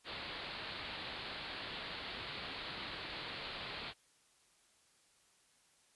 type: low-pass noise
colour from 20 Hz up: white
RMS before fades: -45 dBFS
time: 0.04-3.94 s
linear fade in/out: 50 ms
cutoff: 4500 Hz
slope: 96 dB/octave
effects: white hiss -70 dBFS RMS until 5.95 s + resampled to 24000 Hz